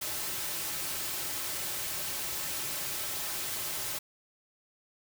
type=noise with comb filter; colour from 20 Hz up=white; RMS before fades=-35 dBFS; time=0.01-3.99 s; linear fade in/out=10 ms; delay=4.2 ms; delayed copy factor=-0.5; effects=none